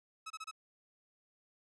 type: tone bursts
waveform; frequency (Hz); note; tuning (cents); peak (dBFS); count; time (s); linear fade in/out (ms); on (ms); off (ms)
sawtooth; 1288; E6; -41; -38; 4; 0.26-0.513; 10; 43; 27
effects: resampled to 22050 Hz